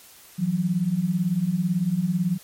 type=beating tone pair; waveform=sine; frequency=164.81 / 182.81 Hz; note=E3 / F#3; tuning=0 / -21 cents; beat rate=18 Hz; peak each=-25 / -22 dBFS; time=0.38-2.38 s; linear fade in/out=20 ms; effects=white hiss -49 dBFS RMS until 2.43 s + MP3 64 kbps